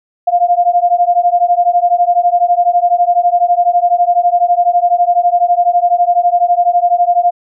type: beating tone pair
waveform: sine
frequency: 697 / 709 Hz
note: F5 / F5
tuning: -4 / +26 cents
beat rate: 12 Hz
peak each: -11 dBFS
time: 0.27-7.31 s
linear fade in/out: 10 ms
effects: none